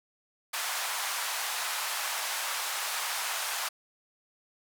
pink band-pass noise, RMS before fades -33 dBFS, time 0.53-3.69 s, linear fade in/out 10 ms, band 790 to 15000 Hz, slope 24 dB/octave, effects none

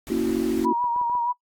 pink noise, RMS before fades -39 dBFS, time 0.07-0.65 s, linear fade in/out 0 ms
sine chord, F# dominant seventh, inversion first, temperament equal, 233.1 / 277.2 / 329.6 / 370 Hz, A#3 / C#4 / E4 / F#4, 0 / 0 / 0 / 0 cents, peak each -26 / -27 / -25 / -26 dBFS, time 0.1-0.73 s, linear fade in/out 5 ms
sine tone with vibrato, 960 Hz, B5, 49 cents flat, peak -21 dBFS, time 0.64-1.33 s, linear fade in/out 20 ms, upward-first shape sine, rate 6.4 Hz, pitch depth 41 cents each way
clicks, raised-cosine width 1 ms, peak -28 dBFS, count 5, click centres 0.842 / 0.962 / 1.014 / 1.098 / 1.152 s
effects noise-tail reverb RT60 0.1 s tail -21 dB re dry + AAC 64 kbps

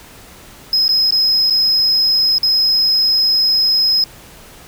sine tone with dropouts, 5110 Hz, D#8, 45 cents sharp, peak -8 dBFS, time 0.73-4.04 s, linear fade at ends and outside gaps 2 ms, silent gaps 0.881-0.891 / 1.108-1.123 / 1.5-1.506 / 2.383-2.431 s, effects tanh soft clip ceiling -10 dBFS + pink hiss -40 dBFS RMS until 4.67 s

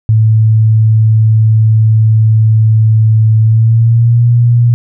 sine tone with pitch glide, 110 to 119.26 Hz, A2 to A#2, 0 to +40 cents, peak -4 dBFS, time 0.09-4.74 s, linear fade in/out 0 ms, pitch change +140 cents, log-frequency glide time 3.4-4.26 s, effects none

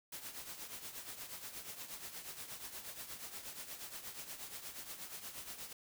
white noise with tremolo, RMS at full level -45 dBFS, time 0.12-5.73 s, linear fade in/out 5 ms, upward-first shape triangle, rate 8.4 Hz, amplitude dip 70%, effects none

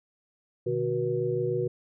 sine tone cluster, 125.6 / 152.3 / 370.2 / 480.8 Hz, B2 / D#3 / F#4 / B4, +30 / -37 / +1 / -46 cents, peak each -33 / -35 / -28 / -30 dBFS, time 0.66-1.68 s, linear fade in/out 10 ms, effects none

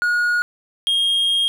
triangle tone pair in turn, 1444 / 3242 Hz, F#6 / G#7, -43 / -42 cents, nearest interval octave + major second, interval 1401 cents, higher second, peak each -14 dBFS, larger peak neither, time 0.02-0.42 / 0.87-1.48 s, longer second, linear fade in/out 0 ms, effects none

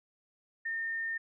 sine tone, 1819 Hz, A#6, 43 cents flat, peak -32 dBFS, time 0.65-1.18 s, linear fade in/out 10 ms, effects none

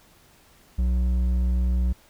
sine tone with hard clipping, 61.74 Hz, B1, in tune, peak -21 dBFS, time 0.78-1.93 s, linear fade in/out 10 ms, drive 6 dB, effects pink hiss -56 dBFS RMS until 2.09 s

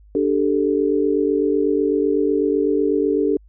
sine chord, D suspended fourth, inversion none, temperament equal, 293.7 / 392 / 440 Hz, D4 / G4 / A4, 0 / 0 / 0 cents, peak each -20 dBFS, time 0.15-3.37 s, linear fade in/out 2 ms, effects added 51 Hz sine -45 dBFS peak until 3.48 s

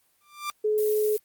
sawtooth tone with exponential growth, 1184 Hz, D6, 14 cents sharp, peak -22 dBFS, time 0.21-0.5 s, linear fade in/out 0 ms, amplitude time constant 63 ms
sine tone, 426.5 Hz, G#4, 46 cents sharp, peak -21 dBFS, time 0.64-1.17 s, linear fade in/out 10 ms
violet noise, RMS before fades -35 dBFS, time 0.78-1.18 s, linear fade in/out 0 ms
effects white hiss -67 dBFS RMS until 1.24 s + Opus 24 kbps

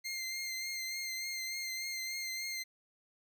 20% pulse tone with vibrato, 2100 Hz, C7, 6 cents sharp, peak -32 dBFS, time 0.04-2.64 s, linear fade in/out 20 ms, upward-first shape triangle, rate 3.4 Hz, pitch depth 31 cents each way, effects none

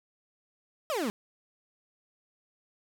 30% pulse exponential sweep, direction down, 664 to 193.9 Hz, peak -26 dBFS, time 0.9-1.1 s, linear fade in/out 0 ms, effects none

